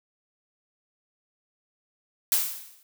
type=noise with exponential decay; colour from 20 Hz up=blue; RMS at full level=-20 dBFS; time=2.32-2.83 s; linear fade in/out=1 ms; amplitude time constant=110 ms; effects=none